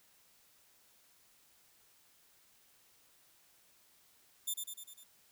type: tone with echo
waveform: 5% pulse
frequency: 3558 Hz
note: A7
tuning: 19 cents sharp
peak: -26 dBFS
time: 4.47-4.54 s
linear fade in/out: 10 ms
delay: 100 ms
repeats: 5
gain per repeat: -4 dB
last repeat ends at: 5.04 s
effects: white hiss -67 dBFS RMS until 5.31 s